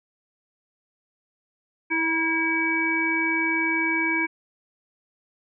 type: harmonic tone with a mistuned harmonic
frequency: 325.7 Hz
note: E4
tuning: 21 cents flat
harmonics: 1 / 3 / 5 / 7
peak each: -27 / -31 / -29 / -23 dBFS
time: 1.9-4.27 s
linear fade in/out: 20 ms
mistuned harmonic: 3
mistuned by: -23 cents
effects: none